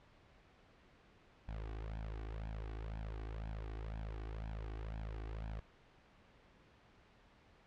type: tone with flanger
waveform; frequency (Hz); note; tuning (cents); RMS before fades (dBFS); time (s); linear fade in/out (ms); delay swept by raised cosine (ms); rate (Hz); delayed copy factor
sawtooth; 53.9; A1; -35; -44; 1.48-5.6; 0; 1.2 to 2.7; 2; +0.95
effects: pink hiss -65 dBFS RMS until 7.66 s + low-pass 3000 Hz 12 dB/octave

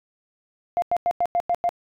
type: tone bursts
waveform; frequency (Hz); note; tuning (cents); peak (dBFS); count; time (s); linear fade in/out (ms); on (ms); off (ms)
sine; 698.5; F5; 0; -17; 7; 0.77-1.691; 0; 51; 94
effects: tanh soft clip ceiling -14 dBFS

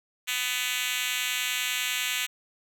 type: tone with high-pass filter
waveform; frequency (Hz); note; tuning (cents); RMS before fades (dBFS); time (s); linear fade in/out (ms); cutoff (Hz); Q
5% pulse; 250; B3; +21; -29; 0.27-2.27; 20; 2700; 1.1
effects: none

